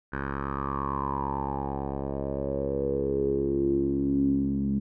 10% pulse tone with low-pass filter sweep, 68.9 Hz, C#2, 10 cents flat, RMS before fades -28 dBFS, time 0.12-4.8 s, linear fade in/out 20 ms, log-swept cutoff 1500 to 220 Hz, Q 8.3, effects none

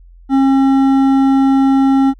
sine tone with hard clipping, 270 Hz, C#4, 45 cents flat, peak -10 dBFS, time 0.29-2.14 s, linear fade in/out 50 ms, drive 9 dB, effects added 43 Hz sine -38 dBFS peak until 2.19 s

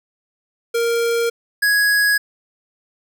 square tone pair in turn, 466.2 / 1665.5 Hz, A#4 / G#6, 0 / +4 cents, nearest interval octave + minor seventh, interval 2204 cents, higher second, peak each -17 / -14 dBFS, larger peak second, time 0.74-1.3 / 1.62-2.18 s, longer neither, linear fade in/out 10 ms, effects none

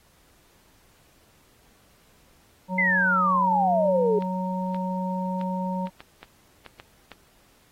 harmonic tone, 185 Hz, F#3, in tune, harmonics 1 / 3 / 5, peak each -27 / -34 / -31 dBFS, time 2.68-5.9 s, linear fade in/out 50 ms
sine exponential sweep, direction down, 2093 to 406.9 Hz, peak -19 dBFS, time 2.78-4.19 s, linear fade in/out 5 ms
clicks, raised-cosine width 0.3 ms, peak -25 dBFS, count 9, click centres 4.223 / 4.746 / 5.413 / 5.871 / 6.005 / 6.23 / 6.663 / 6.799 / 7.117 s
effects pink hiss -60 dBFS RMS until 7.71 s + AAC 48 kbps

